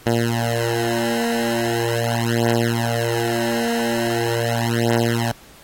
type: beating tone pair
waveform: 10% pulse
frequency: 116.54 / 116.95 Hz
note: A#2 / A#2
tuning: 0 / +6 cents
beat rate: 0.41 Hz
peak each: -13 dBFS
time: 0.06-5.32 s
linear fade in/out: 5 ms
effects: pink hiss -46 dBFS RMS until 5.63 s + AAC 48 kbps